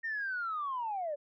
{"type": "linear sweep", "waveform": "sine", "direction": "down", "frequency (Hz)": [1850, 559], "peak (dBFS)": -32, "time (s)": [0.03, 1.16], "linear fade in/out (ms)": 20, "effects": ["tanh soft clip ceiling -28 dBFS"]}